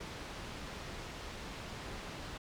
pink low-pass noise, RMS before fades -45 dBFS, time 0-2.38 s, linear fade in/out 10 ms, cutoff 5100 Hz, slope 12 dB/octave, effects none

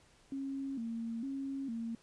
sine tone with vibrato, 249.9 Hz, B3, 21 cents sharp, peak -36 dBFS, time 0.32-1.95 s, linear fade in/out 2 ms, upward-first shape square, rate 1.1 Hz, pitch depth 150 cents each way, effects pink hiss -65 dBFS RMS until 2.02 s + resampled to 22050 Hz

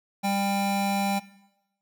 square tone pair together, 198.35 / 795 Hz, G3 / G5, +21 / +24 cents, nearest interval 2 octaves, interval 2403 cents, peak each -27 dBFS, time 0.23-1.2 s, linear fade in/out 20 ms, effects noise-tail reverb RT60 0.9 s tail -19 dB re dry

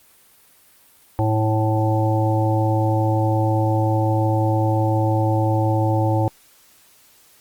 harmonic tone, 109.3 Hz, A2, 11 cents flat, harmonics 1 / 3 / 5 / 7 / 8, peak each -18 / -23 / -25 / -26 / -27 dBFS, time 1.19-6.28 s, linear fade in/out 0 ms, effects white hiss -53 dBFS RMS until 7.4 s + Opus 32 kbps

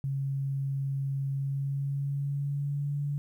sine tone with pitch glide, 137.2 to 143.77 Hz, C#3 to D3, -17 to -36 cents, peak -28 dBFS, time 0.04-3.18 s, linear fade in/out 0 ms, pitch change +81 cents, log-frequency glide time 1.32-2.98 s, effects 11-bit

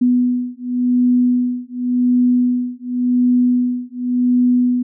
sine beating tone pair, 246.9 / 247.8 Hz, B3 / B3, 0 / +6 cents, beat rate 0.9 Hz, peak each -16 dBFS, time 0.01-4.83 s, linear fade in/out 10 ms, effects none

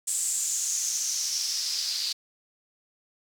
white noise with band-pass filter sweep, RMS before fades -29 dBFS, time 0.07-2.13 s, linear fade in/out 10 ms, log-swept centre 8000 to 4500 Hz, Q 5.6, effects none

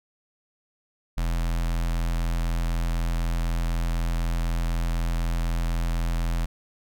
square tone with notch filter, 42 Hz, E1, 33 cents sharp, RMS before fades -25 dBFS, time 1.17-6.46 s, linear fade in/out 10 ms, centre 390 Hz, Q 1.5, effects none

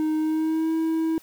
triangle tone with pitch glide, 311.1 to 322.8 Hz, D#4 to E4, 0 to -36 cents, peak -19 dBFS, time 0-1.18 s, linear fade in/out 0 ms, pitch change +64 cents, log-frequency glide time 0.18-0.73 s, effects white hiss -53 dBFS RMS until 1.22 s

